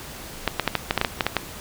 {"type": "clicks", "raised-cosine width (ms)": 0.3, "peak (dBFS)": -3, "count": 11, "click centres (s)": [0.477, 0.597, 0.677, 0.753, 0.909, 0.977, 1.014, 1.048, 1.208, 1.266, 1.367], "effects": ["pink hiss -38 dBFS RMS until 1.6 s"]}